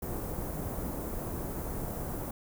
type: band-stop noise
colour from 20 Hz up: pink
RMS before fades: -36 dBFS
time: 0.02-2.31 s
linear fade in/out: 5 ms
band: 800 to 15000 Hz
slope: 12 dB/octave
effects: none